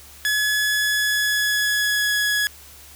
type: tone with pitch glide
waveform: sawtooth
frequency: 1699 to 1681.4 Hz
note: G#6 to G#6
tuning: +39 to +21 cents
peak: -15 dBFS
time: 0.25-2.47 s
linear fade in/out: 0 ms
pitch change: -18 cents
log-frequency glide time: 0.9-2.15 s
effects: added 71 Hz sine -49 dBFS peak until 2.95 s + white hiss -45 dBFS RMS until 2.95 s